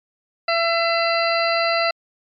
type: harmonic tone with a mistuned harmonic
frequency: 672 Hz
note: E5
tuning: 33 cents sharp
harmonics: 1 / 2 / 3 / 4 / 6 / 7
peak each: -20 / -23 / -25 / -26 / -28 / -28 dBFS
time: 0.48-1.91 s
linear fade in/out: 5 ms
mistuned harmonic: 6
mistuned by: +30 cents
effects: MP3 96 kbps